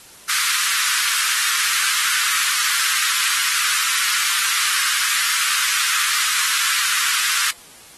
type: high-pass noise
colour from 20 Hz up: pink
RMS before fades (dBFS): -20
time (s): 0.29-7.51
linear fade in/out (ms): 5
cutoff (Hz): 1200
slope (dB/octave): 48
effects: white hiss -44 dBFS RMS until 7.97 s + AAC 32 kbps